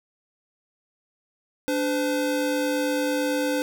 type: tone pair together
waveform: square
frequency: 292.1 / 509.8 Hz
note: D4 / C5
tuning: -9 / -45 cents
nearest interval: minor seventh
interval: 964 cents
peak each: -26 dBFS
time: 1.68-3.62 s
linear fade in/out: 0 ms
effects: none